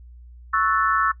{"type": "chord", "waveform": "sine", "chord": "F# minor seventh", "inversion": "second", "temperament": "equal", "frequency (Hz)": [1108.7, 1318.5, 1480, 1760], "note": ["C#6", "E6", "F#6", "A6"], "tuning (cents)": [0, 0, 0, 0], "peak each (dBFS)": [-22, -20, -26, -26], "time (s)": [0.53, 1.12], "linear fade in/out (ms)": 10, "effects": ["noise-tail reverb RT60 0.1 s tail -18 dB re dry", "added 60 Hz sine -41 dBFS peak until 1.2 s"]}